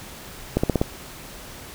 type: accelerating click train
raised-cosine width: 2 ms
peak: -5 dBFS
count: 5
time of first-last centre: 0.57-0.815 s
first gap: 65 ms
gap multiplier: 0.96
effects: pink hiss -40 dBFS RMS until 1.74 s